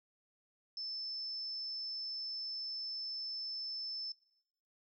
sine tone, 5274 Hz, E8, in tune, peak -39 dBFS, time 0.77-4.12 s, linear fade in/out 2 ms, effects noise-tail reverb RT60 0.8 s tail -20 dB re dry

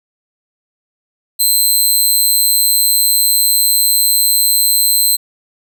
10% pulse tone, 4100 Hz, C8, 36 cents flat, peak -3 dBFS, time 1.39-5.17 s, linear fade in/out 20 ms, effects none

